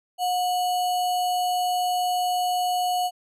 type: tone with sample-and-hold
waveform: sine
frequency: 724 Hz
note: F#5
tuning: 38 cents flat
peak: -21 dBFS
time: 0.18-3.11 s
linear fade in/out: 50 ms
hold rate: 3675 Hz
effects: resampled to 32000 Hz